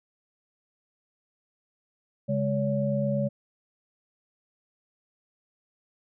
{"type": "tone cluster", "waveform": "sine", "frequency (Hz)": [137.6, 206.2, 567], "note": ["C#3", "G#3", "C#5"], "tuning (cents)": [-12, -12, 39], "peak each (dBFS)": -28, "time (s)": [2.28, 3.29], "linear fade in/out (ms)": 20, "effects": []}